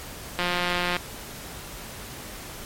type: click train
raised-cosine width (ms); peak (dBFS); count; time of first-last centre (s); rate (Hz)
0.3; -9; 103; 0.39-0.966; 177
effects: pink hiss -39 dBFS RMS until 2.65 s + MP3 64 kbps